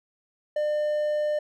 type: tone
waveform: triangle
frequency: 600 Hz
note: D5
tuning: 37 cents sharp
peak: -21 dBFS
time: 0.56-1.39 s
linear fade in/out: 5 ms
effects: none